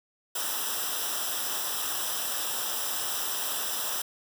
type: noise with comb filter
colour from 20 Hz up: white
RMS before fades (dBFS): -31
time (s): 0.35-4.02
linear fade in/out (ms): 5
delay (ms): 0.45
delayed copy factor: -0.8
effects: none